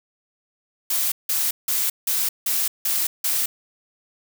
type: noise bursts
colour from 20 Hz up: blue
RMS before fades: -22 dBFS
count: 7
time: 0.9-3.46 s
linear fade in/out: 5 ms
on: 220 ms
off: 170 ms
effects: none